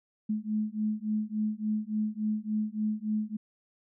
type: beating tone pair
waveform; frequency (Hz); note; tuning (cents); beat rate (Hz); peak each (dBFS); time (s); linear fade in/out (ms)
sine; 212.4 / 215.9; G#3 / A3; +39 / -33; 3.5; -31; 0.29-3.37; 10
effects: none